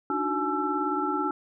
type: tone cluster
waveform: sine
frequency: 293.1 / 311.2 / 368.8 / 850 / 1336 Hz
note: D4 / D#4 / F#4 / G#5 / E6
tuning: -3 / 0 / -6 / +40 / +23 cents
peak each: -31 / -35 / -32 / -31 / -29 dBFS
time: 0.1-1.31 s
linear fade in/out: 2 ms
effects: none